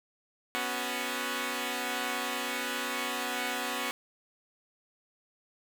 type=chord; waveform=5% pulse; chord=B suspended second; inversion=none; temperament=equal; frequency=246.9 / 277.2 / 370 Hz; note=B3 / C#4 / F#4; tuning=0 / 0 / 0 cents; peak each=-23 / -25 / -26 dBFS; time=0.55-3.91 s; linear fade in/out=0 ms; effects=none